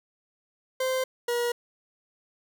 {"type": "tone pair in turn", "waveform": "40% pulse", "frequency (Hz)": [519, 478.8], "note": ["C5", "A#4"], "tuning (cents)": [-14, 46], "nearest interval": "minor second", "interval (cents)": 140, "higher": "first", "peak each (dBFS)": -24, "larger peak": "neither", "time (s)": [[0.8, 1.04], [1.28, 1.52]], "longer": "neither", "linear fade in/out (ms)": 5, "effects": []}